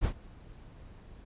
brown noise with ADSR envelope, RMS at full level -27 dBFS, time 0.01-1.25 s, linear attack 38 ms, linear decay 82 ms, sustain -23 dB, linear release 17 ms, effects resampled to 8000 Hz

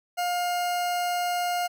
40% pulse tone, 709 Hz, F5, 26 cents sharp, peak -24 dBFS, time 0.17-1.68 s, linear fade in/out 20 ms, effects none

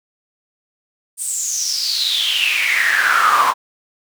brown noise with high-pass filter sweep, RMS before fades -17 dBFS, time 1.17-3.54 s, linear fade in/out 50 ms, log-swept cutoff 8900 to 990 Hz, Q 9.5, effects none

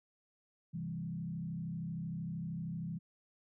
sine tone with frequency modulation, 166.8 Hz, E3, 21 cents sharp, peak -37 dBFS, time 0.73-2.99 s, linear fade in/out 20 ms, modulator 33 Hz, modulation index 1, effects none

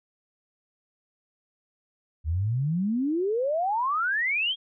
sine exponential sweep, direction up, 73.7 to 3312 Hz, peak -23 dBFS, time 2.24-4.56 s, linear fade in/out 50 ms, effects none

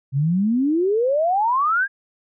sine exponential sweep, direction up, 130 to 1661.2 Hz, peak -16 dBFS, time 0.12-1.88 s, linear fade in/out 50 ms, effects none

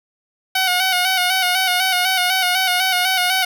10% pulse tone with vibrato, 738 Hz, F#5, 5 cents flat, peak -7 dBFS, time 0.55-3.45 s, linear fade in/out 5 ms, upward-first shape square, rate 4 Hz, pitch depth 42 cents each way, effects none

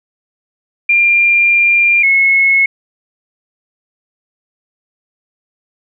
sine tone pair in turn, 2392 / 2182 Hz, D7 / C#7, +31 / -28 cents, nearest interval major second, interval 159 cents, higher first, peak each -7 dBFS, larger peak neither, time 0.89-2.03 / 2.03-2.66 s, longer first, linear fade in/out 5 ms, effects none

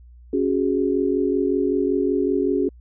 sine chord, C# suspended fourth, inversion none, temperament equal, 277.2 / 370 / 415.3 Hz, C#4 / F#4 / G#4, 0 / 0 / 0 cents, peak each -22 / -22 / -23 dBFS, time 0.33-2.69 s, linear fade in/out 5 ms, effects added 60 Hz sine -43 dBFS peak until 2.8 s

